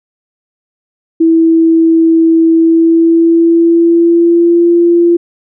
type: tone with pitch glide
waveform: sine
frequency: 327.3 to 343 Hz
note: E4 to F4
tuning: -12 to -31 cents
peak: -4 dBFS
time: 1.2-5.17 s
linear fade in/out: 10 ms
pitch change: +81 cents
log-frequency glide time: 2.53-4.69 s
effects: none